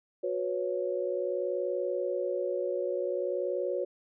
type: chord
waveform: sine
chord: F# suspended fourth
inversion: none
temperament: equal with one note detuned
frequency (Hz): 365.5 / 493.9 / 554.4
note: F#4 / B4 / C#5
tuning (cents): -21 / 0 / 0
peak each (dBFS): -33 / -34 / -32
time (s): 0.23-3.85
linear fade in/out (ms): 10
effects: none